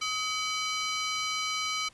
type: ring-modulated tone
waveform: 20% pulse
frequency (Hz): 1774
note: A6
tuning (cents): +14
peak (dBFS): -21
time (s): 0.01-1.89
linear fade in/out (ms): 10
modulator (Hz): 506
effects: pink hiss -58 dBFS RMS until 1.93 s + resampled to 22050 Hz